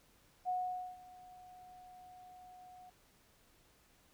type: tone with ADSR envelope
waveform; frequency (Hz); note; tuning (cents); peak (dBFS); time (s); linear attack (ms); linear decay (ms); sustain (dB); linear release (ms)
sine; 731; F#5; -21; -32; 0.45-2.9; 37; 480; -21; 8
effects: pink hiss -68 dBFS RMS until 4.13 s